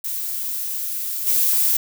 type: noise with level steps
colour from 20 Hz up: violet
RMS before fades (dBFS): -26 / -18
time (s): 0.04-1.77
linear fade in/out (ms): 5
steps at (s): 1.26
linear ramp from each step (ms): 20
effects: none